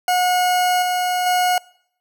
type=tone with level steps; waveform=40% pulse; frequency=725 Hz; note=F#5; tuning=35 cents flat; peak=-14 / -17 / -14 dBFS; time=0.08-1.58 s; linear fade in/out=2 ms; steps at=0.82 / 1.26 s; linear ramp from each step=5 ms; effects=noise-tail reverb RT60 0.7 s tail -24 dB re dry